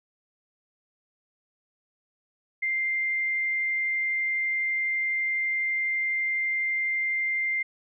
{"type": "tone", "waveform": "sine", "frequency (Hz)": 2096, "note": "C7", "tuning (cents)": 2, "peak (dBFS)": -24, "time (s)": [2.62, 7.63], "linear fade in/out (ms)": 10, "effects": []}